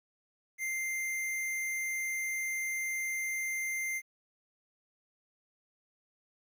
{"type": "tone", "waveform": "square", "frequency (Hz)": 2093, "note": "C7", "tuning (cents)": 0, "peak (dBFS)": -33, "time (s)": [0.58, 4.02], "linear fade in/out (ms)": 50, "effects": ["11-bit"]}